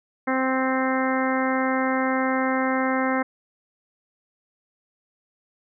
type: harmonic tone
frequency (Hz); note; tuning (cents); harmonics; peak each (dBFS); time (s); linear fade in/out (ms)
261.6; C4; 0; 1 / 2 / 3 / 4 / 5 / 6 / 7 / 8; -24 / -27 / -29 / -30 / -31 / -32 / -32 / -33; 0.27-3.23; 10
effects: none